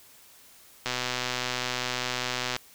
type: click train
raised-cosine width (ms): 0.2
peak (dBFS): -11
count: 214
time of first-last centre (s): 0.86-2.564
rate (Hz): 125
effects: white hiss -54 dBFS RMS until 2.74 s